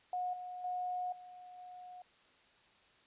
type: tone with level steps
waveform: sine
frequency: 725 Hz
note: F#5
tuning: 35 cents flat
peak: -34 / -42 / -35 / -50 / -48 dBFS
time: 0.13-2.02 s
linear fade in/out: 2 ms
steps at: 0.33 / 0.64 / 1.12 / 1.58 s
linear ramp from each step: 5 ms
effects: white hiss -66 dBFS RMS until 3.06 s + resampled to 8000 Hz